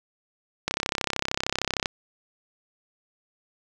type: click train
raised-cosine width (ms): 0.2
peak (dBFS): -7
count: 40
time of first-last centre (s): 0.68-1.858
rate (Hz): 33.1
effects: none